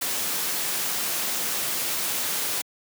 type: noise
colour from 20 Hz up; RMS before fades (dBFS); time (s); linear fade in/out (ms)
white; -27; 0.01-2.62; 10
effects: high-pass 150 Hz 12 dB/octave